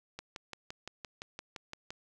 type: click train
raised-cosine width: 0.2 ms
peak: -24 dBFS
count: 11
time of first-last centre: 0.19-1.905 s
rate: 5.83 Hz
effects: none